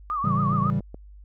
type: tone with vibrato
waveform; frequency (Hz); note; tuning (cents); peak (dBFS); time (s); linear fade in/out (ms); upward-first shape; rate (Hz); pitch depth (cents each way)
sine; 1174.7; D6; 0; -24; 0.1-0.7; 0; triangle; 7.3; 140
type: chord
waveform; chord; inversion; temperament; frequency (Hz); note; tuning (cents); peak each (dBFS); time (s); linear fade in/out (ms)
triangle; A dominant seventh; none; equal; 110 / 138.59 / 164.81 / 196; A2 / C#3 / E3 / G3; 0 / 0 / 0 / 0; -27 / -24 / -26 / -24; 0.24-0.8; 5
type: click train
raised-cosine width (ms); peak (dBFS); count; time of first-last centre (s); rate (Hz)
2; -25; 4; 0.53-0.944; 7.24
effects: added 50 Hz sine -43 dBFS peak until 1.24 s